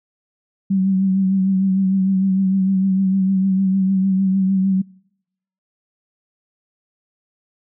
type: tone with vibrato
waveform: sine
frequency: 191.1 Hz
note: G3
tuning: 44 cents flat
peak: -14 dBFS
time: 0.7-4.82 s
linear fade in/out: 10 ms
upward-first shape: triangle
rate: 6.6 Hz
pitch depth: 45 cents each way
effects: noise-tail reverb RT60 0.8 s tail -25 dB re dry